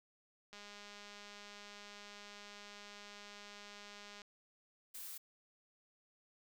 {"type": "click train", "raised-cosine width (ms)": 0.2, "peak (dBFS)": -36, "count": 757, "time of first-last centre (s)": [0.53, 4.218], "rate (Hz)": 205}
{"type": "noise", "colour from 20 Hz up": "blue", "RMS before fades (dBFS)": -48, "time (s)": [4.94, 5.18], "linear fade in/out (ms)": 10}
{"effects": []}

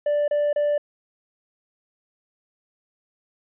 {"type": "tone bursts", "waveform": "triangle", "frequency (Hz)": 587, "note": "D5", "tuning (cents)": -1, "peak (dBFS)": -16, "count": 3, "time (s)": [0.06, 0.78], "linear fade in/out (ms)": 5, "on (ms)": 220, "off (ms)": 30, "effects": ["tanh soft clip ceiling -13 dBFS", "resampled to 8000 Hz"]}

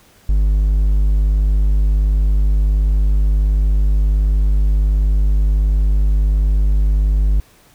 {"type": "tone", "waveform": "triangle", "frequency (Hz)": 50.7, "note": "G#1", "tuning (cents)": -41, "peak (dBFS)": -9, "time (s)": [0.29, 7.4], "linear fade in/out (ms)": 0, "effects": ["pink hiss -50 dBFS RMS until 7.74 s"]}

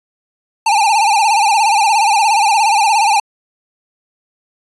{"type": "tone with vibrato", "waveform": "square", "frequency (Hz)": 851, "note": "G#5", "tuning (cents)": 42, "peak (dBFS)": -10, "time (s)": [0.66, 3.2], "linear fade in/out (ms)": 5, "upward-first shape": "sine", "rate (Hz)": 17, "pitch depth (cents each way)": 120, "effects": ["resampled to 24000 Hz"]}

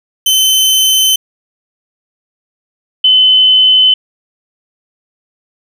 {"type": "tone pair in turn", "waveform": ["sawtooth", "sine"], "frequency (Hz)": [3065, 3037], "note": ["G7", "F#7"], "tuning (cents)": [-40, 44], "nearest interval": "unison", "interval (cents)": 16, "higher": "first", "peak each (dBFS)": -4, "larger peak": "neither", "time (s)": [[0.26, 1.16], [3.04, 3.94]], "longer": "neither", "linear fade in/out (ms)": 5, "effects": []}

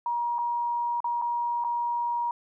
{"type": "tone with dropouts", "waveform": "sine", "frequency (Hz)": 951, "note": "A#5", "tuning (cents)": 34, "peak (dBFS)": -25, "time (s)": [0.06, 2.31], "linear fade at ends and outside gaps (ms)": 2, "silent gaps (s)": [[0.384, 0.388], [1.004, 1.043], [1.216, 1.221], [1.64, 1.646]], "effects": []}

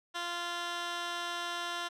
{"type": "tone with band-pass filter", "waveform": "15% pulse", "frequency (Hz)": 346.8, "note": "F4", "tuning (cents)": -12, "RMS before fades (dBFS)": -37, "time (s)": [0.14, 1.89], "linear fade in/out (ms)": 20, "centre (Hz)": 2700, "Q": 0.85, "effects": []}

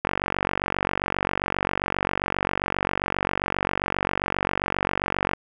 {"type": "click train", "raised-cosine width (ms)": 0.5, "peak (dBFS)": -7, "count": 252, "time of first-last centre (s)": [0.05, 5.334], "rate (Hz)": 47.5, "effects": []}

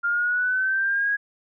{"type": "exponential sweep", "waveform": "sine", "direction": "up", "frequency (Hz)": [1396.9, 1661.2], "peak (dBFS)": -20, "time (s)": [0.03, 1.17], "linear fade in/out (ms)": 20, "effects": []}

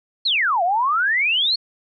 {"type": "exponential two-way sweep", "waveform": "sine", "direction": "down then up", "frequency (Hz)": [4435, 670, 4435], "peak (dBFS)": -16, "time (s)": [0.25, 1.56], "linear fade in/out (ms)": 10, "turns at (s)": 0.63, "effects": []}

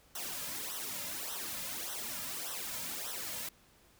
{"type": "noise with flanger", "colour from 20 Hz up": "white", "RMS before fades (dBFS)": -40, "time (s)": [0.15, 3.49], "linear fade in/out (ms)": 5, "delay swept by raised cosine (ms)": [0.42, 2.72], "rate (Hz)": 1.7, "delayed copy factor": -0.85, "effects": ["pink hiss -64 dBFS RMS until 3.99 s"]}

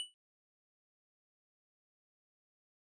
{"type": "tone with exponential decay", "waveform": "square", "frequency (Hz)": 2960, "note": "F#7", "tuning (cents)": 0, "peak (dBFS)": -34, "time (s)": [0, 0.14], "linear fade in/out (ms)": 0, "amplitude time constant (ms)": 29, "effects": ["resampled to 22050 Hz"]}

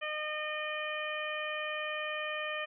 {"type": "harmonic tone", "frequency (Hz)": 610, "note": "D#5", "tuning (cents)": -34, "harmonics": [1, 2, 3, 4, 5], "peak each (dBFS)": [-39, -41, -39, -40, -43], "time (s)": [0.01, 2.66], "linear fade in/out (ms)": 20, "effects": []}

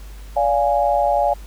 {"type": "chord", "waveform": "sine", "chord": "D diminished", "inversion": "none", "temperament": "equal with one note detuned", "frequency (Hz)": [576.6, 698.5, 830.6], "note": ["D5", "F5", "Ab5"], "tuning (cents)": [-32, 0, 0], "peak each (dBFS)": -19, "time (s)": [0.36, 1.34], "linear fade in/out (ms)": 10, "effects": ["added 50 Hz sine -34 dBFS peak until 1.46 s", "pink hiss -47 dBFS RMS until 1.46 s"]}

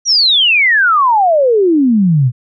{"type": "exponential sweep", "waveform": "sine", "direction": "down", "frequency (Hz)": [5920, 116.54], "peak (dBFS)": -7, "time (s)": [0.05, 2.32], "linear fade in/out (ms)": 50, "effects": []}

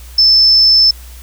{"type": "tone", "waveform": "sine", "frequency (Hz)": 5274, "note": "E8", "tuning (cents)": 0, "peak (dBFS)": -5, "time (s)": [0.18, 0.91], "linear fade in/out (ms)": 5, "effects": ["added 60 Hz sine -31 dBFS peak until 1.22 s", "white hiss -40 dBFS RMS until 1.22 s"]}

